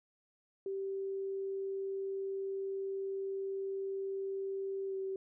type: tone with pitch glide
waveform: sine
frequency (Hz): 389.1 to 384.4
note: G4 to G4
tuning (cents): -13 to -34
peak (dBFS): -35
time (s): 0.66-5.16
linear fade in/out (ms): 2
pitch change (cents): -21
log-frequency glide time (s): 4.87-4.95
effects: none